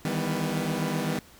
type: tone cluster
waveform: sawtooth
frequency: 155.2 / 162.9 / 199 / 248.3 Hz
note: D#3 / E3 / G3 / B3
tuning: -4 / -20 / +26 / +9 cents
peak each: -28 dBFS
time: 0.05-1.19 s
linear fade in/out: 2 ms
effects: pink hiss -53 dBFS RMS until 1.39 s